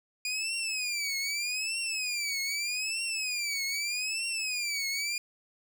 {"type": "tone with vibrato", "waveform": "20% pulse", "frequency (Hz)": 2442, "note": "D#7", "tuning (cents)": -33, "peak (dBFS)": -25, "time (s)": [0.25, 5.18], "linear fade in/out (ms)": 2, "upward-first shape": "triangle", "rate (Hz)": 0.81, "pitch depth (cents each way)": 210, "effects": []}